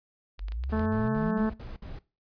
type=exponential sweep; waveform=sine; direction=up; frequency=43.37 to 233.1 Hz; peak=-30 dBFS; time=0.38-1.49 s; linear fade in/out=50 ms
type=clicks; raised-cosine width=0.2 ms; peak=-28 dBFS; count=5; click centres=0.393 / 0.484 / 0.521 / 0.638 / 0.795 s
type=noise bursts; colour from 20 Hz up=brown; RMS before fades=-40 dBFS; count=6; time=0.69-1.99 s; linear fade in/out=5 ms; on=170 ms; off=56 ms
type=harmonic tone; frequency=218.2 Hz; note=A3; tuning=14 cents flat; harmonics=1 / 2 / 3 / 4 / 5 / 6 / 7 / 8; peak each=-27 / -33 / -37 / -39 / -41 / -43 / -44 / -45 dBFS; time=0.72-1.5 s; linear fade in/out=10 ms
effects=noise-tail reverb RT60 0.3 s tail -20 dB re dry + resampled to 11025 Hz